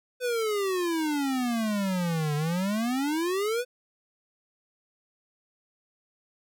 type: exponential two-way sweep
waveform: square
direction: down then up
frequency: 506 to 145.7 to 506 Hz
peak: -26 dBFS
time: 0.2-3.65 s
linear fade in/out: 50 ms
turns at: 2.35 s
effects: none